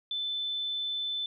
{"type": "tone", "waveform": "sine", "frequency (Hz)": 3520, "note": "A7", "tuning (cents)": 0, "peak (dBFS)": -30, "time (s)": [0.11, 1.26], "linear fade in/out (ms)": 2, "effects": []}